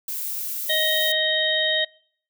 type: noise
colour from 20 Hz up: violet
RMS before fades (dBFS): -29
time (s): 0.08-1.12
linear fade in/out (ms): 2
type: harmonic tone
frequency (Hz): 625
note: D#5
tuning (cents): +8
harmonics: 1 / 3 / 5 / 6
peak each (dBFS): -26 / -25 / -26 / -23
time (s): 0.69-1.85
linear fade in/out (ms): 10
effects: noise-tail reverb RT60 0.6 s tail -25 dB re dry